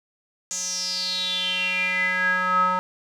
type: tone with band-pass filter sweep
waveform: square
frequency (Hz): 183.4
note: F#3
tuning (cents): -15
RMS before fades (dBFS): -24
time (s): 0.51-2.79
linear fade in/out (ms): 0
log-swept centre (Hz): 6800 to 1100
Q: 8.6
effects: none